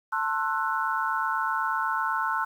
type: chord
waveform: sine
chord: F# half-diminished seventh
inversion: first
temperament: just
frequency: 888 / 1065.6 / 1332 / 1480 Hz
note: A5 / C6 / E6 / F#6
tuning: +16 / +31 / +18 / 0 cents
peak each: -30 dBFS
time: 0.12-2.45 s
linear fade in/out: 10 ms
effects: 9-bit